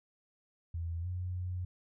sine tone with pitch glide, 83.9 to 90.44 Hz, E2 to F#2, +31 to -39 cents, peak -34 dBFS, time 0.74-1.65 s, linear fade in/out 5 ms, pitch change +130 cents, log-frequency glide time 1.01-1.07 s, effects none

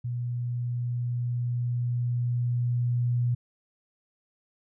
sine tone with level ramp, 121.4 Hz, B2, 29 cents flat, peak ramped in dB -28 to -22 dBFS, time 0.04-3.35 s, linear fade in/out 10 ms, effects none

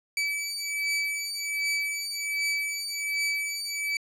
sawtooth beating tone pair, 2298 / 2299.3 Hz, D7 / D7, -38 / -37 cents, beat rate 1.3 Hz, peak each -27 dBFS, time 0.17-3.97 s, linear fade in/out 2 ms, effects low-pass 11000 Hz 12 dB/octave

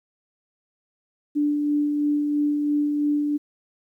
sine tone with tremolo, 293.7 Hz, D4, in tune, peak -18 dBFS, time 1.35-3.38 s, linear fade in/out 20 ms, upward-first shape sine, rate 3 Hz, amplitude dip 30%, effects 10-bit

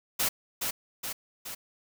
white noise with echo, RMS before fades -27 dBFS, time 0.19-0.29 s, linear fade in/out 10 ms, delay 420 ms, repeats 3, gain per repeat -4 dB, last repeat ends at 1.55 s, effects none

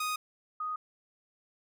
sawtooth / sine tone pair in turn, 1244.5 / 1244.5 Hz, D#6 / D#6, 0 / 0 cents, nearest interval unison, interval 0 cents, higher neither, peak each -27 / -32 dBFS, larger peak first, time 0-0.16 / 0.6-0.76 s, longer neither, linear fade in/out 5 ms, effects none

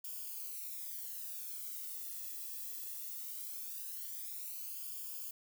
violet noise with flanger, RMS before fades -44 dBFS, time 0.04-5.31 s, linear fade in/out 5 ms, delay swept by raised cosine 0.5 to 1.36 ms, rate 0.2 Hz, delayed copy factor -0.95, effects none

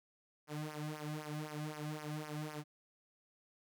sawtooth tone with flanger, 151.7 Hz, D#3, 44 cents flat, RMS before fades -43 dBFS, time 0.47-2.64 s, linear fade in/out 50 ms, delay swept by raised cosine 0.25 to 2.25 ms, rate 3.9 Hz, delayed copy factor -1, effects none

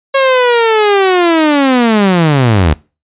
sawtooth linear sweep, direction down, 549 to 69.9 Hz, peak -3 dBFS, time 0.14-2.74 s, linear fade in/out 10 ms, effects noise-tail reverb RT60 0.3 s tail -23 dB re dry + resampled to 8000 Hz

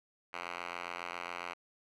5% pulse tone with band-pass filter, 87.31 Hz, F2, in tune, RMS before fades -42 dBFS, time 0.33-1.54 s, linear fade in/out 10 ms, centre 1800 Hz, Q 2.1, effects none

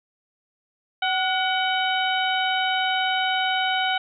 harmonic tone with a mistuned harmonic, 755 Hz, F#5, 35 cents sharp, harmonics 1 / 2 / 3 / 4 / 5, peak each -24 / -26 / -30 / -27 / -32 dBFS, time 1.02-3.98 s, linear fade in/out 5 ms, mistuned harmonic 2, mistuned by -56 cents, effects none

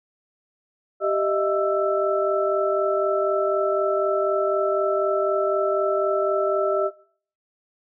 sine tone cluster, 390.8 / 616 / 660 / 1324 Hz, G4 / D#5 / E5 / E6, -5 / -17 / +2 / +7 cents, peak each -24 / -22 / -28 / -26 dBFS, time 1-6.91 s, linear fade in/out 50 ms, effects noise-tail reverb RT60 0.5 s tail -20 dB re dry

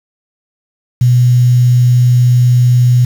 sine tone with quantisation, 123.47 Hz, B2, in tune, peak -5 dBFS, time 1.01-3.05 s, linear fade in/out 5 ms, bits 5, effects none

